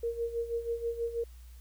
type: tone with tremolo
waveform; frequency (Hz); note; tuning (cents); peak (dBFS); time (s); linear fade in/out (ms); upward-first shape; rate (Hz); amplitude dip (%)
sine; 466.2; A#4; 0; -28; 0.03-1.24; 5; sine; 6.2; 75
effects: added 60 Hz sine -47 dBFS peak until 1.6 s + white hiss -63 dBFS RMS until 1.6 s